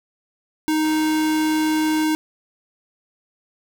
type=tone; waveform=square; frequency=311.1 Hz; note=D#4; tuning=in tune; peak=-18 dBFS; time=0.68-2.15 s; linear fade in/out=0 ms
type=click train; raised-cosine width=0.3 ms; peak=-23 dBFS; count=142; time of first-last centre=0.85-2.035 s; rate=119 Hz
effects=none